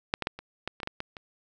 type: clicks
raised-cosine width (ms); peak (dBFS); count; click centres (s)
0.3; -8 / -14 / -11 / -24 / -15 / -24 / -15 / -16 / -17 / -25; 10; 0.139 / 0.223 / 0.271 / 0.39 / 0.676 / 0.802 / 0.832 / 0.874 / 1.004 / 1.168
effects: none